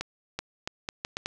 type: accelerating click train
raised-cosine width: 0.2 ms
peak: -14 dBFS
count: 7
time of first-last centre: 0.01-1.259 s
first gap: 380 ms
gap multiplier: 0.75
effects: none